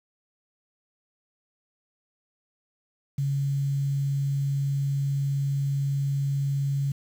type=tone with quantisation; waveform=sine; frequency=139.2 Hz; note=C#3; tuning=8 cents sharp; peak=-23 dBFS; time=3.18-6.92 s; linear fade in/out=5 ms; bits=8; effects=none